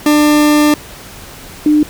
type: tone pair in turn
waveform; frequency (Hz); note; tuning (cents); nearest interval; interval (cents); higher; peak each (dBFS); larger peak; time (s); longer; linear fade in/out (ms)
40% pulse / sine; 298.3 / 301.1; D4 / D4; +27 / +43; unison; 16; second; -6; neither; 0.06-0.74 / 1.66-1.83; first; 2
effects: pink hiss -33 dBFS RMS until 1.89 s